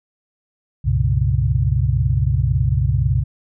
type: tone cluster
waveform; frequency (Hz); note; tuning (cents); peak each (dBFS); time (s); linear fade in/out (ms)
sine; 65.9 / 95.2 / 119 / 137; C2 / F#2 / A#2 / C#3; +13 / +50 / +36 / -20; -20; 0.84-3.24; 20
effects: none